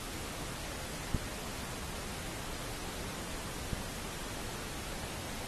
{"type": "clicks", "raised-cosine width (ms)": 5, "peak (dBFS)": [-16, -22], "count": 2, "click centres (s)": [1.147, 3.732], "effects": ["pink hiss -42 dBFS RMS until 5.47 s", "AAC 32 kbps"]}